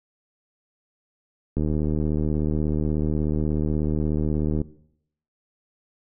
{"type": "click train", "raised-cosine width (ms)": 3, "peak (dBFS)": -12, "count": 234, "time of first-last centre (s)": [1.57, 4.616], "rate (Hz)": 76.5, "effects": ["noise-tail reverb RT60 0.7 s tail -18 dB re dry"]}